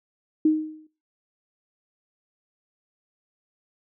sine tone with exponential decay, 311.1 Hz, D#4, in tune, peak -13 dBFS, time 0.45-0.87 s, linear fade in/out 5 ms, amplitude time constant 91 ms, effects noise-tail reverb RT60 0.3 s tail -18 dB re dry

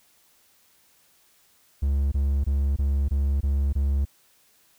triangle tone bursts, 69.7 Hz, C#2, 10 cents sharp, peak -18 dBFS, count 7, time 1.82-4.052 s, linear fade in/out 10 ms, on 300 ms, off 22 ms, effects white hiss -61 dBFS RMS until 4.78 s

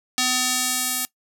square tone with band-pass filter sweep, 252.9 Hz, B3, 41 cents sharp, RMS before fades -23 dBFS, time 0.18-1.05 s, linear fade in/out 0 ms, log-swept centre 5500 to 12000 Hz, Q 0.98, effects noise-tail reverb RT60 0.1 s tail -20 dB re dry

